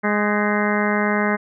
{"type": "harmonic tone with a mistuned harmonic", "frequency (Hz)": 207.7, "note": "G#3", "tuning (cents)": 0, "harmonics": [1, 2, 3, 4, 5, 6, 7, 8, 9, 10], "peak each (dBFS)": [-21, -25, -26, -28, -29, -28, -28, -30, -28, -29], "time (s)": [0.03, 1.37], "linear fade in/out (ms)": 20, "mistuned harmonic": 7, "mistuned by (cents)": 68, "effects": []}